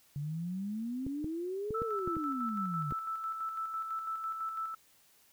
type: exponential two-way sweep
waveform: sine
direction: up then down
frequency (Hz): 140.5 to 468.4 to 140.5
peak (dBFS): -34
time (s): 0.16-2.91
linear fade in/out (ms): 0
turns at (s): 1.83
type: clicks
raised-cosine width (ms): 3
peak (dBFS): -26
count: 7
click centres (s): 1.066 / 1.244 / 1.707 / 1.819 / 2.076 / 2.168 / 2.923
type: tone with tremolo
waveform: sine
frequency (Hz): 1318.5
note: E6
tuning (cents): 0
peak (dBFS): -33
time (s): 1.74-4.75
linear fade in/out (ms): 10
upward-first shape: square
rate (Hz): 6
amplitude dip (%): 40
effects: white hiss -65 dBFS RMS until 5.32 s